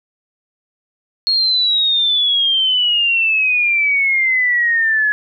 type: exponential sweep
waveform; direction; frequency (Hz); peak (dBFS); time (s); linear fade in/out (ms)
sine; down; 4313 to 1689; -12; 1.27-5.12; 0
effects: none